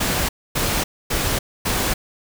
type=noise bursts; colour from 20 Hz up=pink; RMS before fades=-21 dBFS; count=4; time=0-1.94 s; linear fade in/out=10 ms; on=290 ms; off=260 ms; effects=none